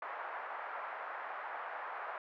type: band-pass noise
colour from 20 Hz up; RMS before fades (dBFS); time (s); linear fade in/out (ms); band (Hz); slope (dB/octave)
pink; -43; 0.02-2.18; 2; 680 to 1700; 24
effects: none